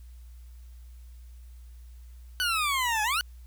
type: exponential two-way sweep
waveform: 20% pulse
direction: down then up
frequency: 1509 to 832 to 1509 Hz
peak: -20 dBFS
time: 2.4-3.21 s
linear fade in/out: 0 ms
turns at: 3.03 s
effects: added 60 Hz sine -44 dBFS peak until 3.46 s + white hiss -65 dBFS RMS until 3.46 s